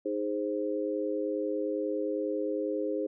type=chord; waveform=sine; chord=Ab major; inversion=second; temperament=equal with one note detuned; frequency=311.1 / 413.4 / 523.3 Hz; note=Eb4 / Ab4 / C5; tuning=0 / -8 / 0 cents; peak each=-33 dBFS; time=0.05-3.07 s; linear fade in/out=10 ms; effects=none